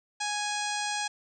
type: harmonic tone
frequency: 830.6 Hz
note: G#5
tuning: in tune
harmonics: 1 / 2 / 3 / 4 / 5 / 6 / 7 / 8 / 9 / 10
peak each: -33 / -36 / -38 / -39 / -40 / -41 / -41 / -42 / -43 / -43 dBFS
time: 0.2-1.08 s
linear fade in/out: 10 ms
effects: none